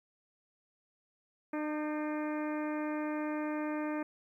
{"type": "harmonic tone with a mistuned harmonic", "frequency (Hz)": 302.5, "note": "D#4", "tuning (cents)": -49, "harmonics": [1, 2, 3, 4, 5, 6, 7, 8], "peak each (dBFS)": [-34, -40, -44, -46, -48, -50, -51, -52], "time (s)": [1.53, 4.03], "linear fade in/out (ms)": 5, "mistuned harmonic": 5, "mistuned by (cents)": 47, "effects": ["12-bit"]}